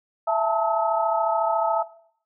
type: tone cluster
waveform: sine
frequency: 664 / 864 / 898 / 1283 Hz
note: E5 / A5 / A5 / E6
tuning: +12 / -32 / +35 / -47 cents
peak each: -22 / -26 / -25 / -28 dBFS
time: 0.27-1.83 s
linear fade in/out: 10 ms
effects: noise-tail reverb RT60 0.6 s tail -18 dB re dry